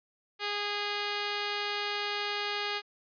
5% pulse tone, 411.5 Hz, G#4, 16 cents flat, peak -19 dBFS, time 0.39-2.82 s, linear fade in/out 50 ms, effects resampled to 11025 Hz

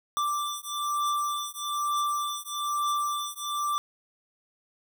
square beating tone pair, 1174.7 / 1175.8 Hz, D6 / D6, 0 / +2 cents, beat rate 1.1 Hz, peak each -31 dBFS, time 0.17-3.78 s, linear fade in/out 0 ms, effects none

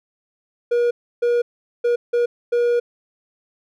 triangle tone bursts at uneven times, 478.6 Hz, A#4, 46 cents sharp, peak -13 dBFS, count 5, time 0.71-0.91 / 1.22-1.42 / 1.84-1.96 / 2.13-2.26 / 2.52-2.8 s, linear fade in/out 10 ms, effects none

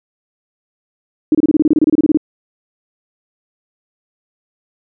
sine tone bursts, 307.6 Hz, D#4, 20 cents flat, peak -7 dBFS, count 16, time 1.32-2.173 s, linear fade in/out 2 ms, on 28 ms, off 27 ms, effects none

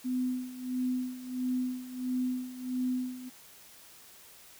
sine tone with tremolo, 252.9 Hz, B3, 41 cents sharp, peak -27 dBFS, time 0.04-3.3 s, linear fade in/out 20 ms, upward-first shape sine, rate 1.5 Hz, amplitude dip 80%, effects white hiss -54 dBFS RMS until 4.59 s

